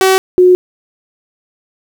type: tone pair in turn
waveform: sawtooth / sine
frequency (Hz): 380 / 363.7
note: F#4 / F#4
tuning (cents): +46 / -30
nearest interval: minor second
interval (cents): 76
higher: first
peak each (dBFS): -3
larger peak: neither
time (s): 0.01-0.18 / 0.38-0.55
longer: neither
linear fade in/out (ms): 0
effects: 7-bit